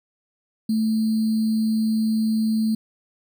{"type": "tone with sample-and-hold", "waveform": "sine", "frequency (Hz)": 220, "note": "A3", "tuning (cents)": 0, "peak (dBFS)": -18, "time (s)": [0.69, 2.75], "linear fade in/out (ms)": 5, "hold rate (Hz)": 4410, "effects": []}